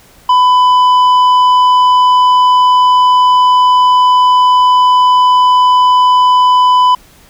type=tone with tanh clipping; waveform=sine; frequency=1000 Hz; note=B5; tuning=21 cents sharp; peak=-6 dBFS; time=0.29-6.95 s; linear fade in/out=5 ms; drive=7 dB; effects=pink hiss -43 dBFS RMS until 7.29 s